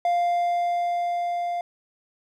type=tone with level ramp; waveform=triangle; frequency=698.5 Hz; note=F5; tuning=in tune; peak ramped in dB=-17 to -23 dBFS; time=0.05-1.61 s; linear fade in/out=2 ms; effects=none